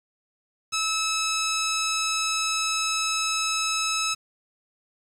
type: tone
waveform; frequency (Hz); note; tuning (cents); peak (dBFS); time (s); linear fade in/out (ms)
10% pulse; 1300; E6; -24; -15; 0.72-4.15; 20
effects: low-pass 10000 Hz 12 dB/octave + 8-bit